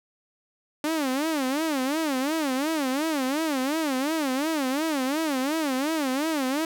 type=tone with vibrato; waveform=sawtooth; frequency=288.4 Hz; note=D4; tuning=31 cents flat; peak=-20 dBFS; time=0.84-6.65 s; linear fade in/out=2 ms; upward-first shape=sine; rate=2.8 Hz; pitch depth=210 cents each way; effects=none